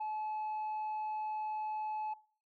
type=tone; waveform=sine; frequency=859 Hz; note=A5; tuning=42 cents flat; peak=-33 dBFS; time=0-2.14 s; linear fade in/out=10 ms; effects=noise-tail reverb RT60 0.5 s tail -23 dB re dry + tanh soft clip ceiling -34 dBFS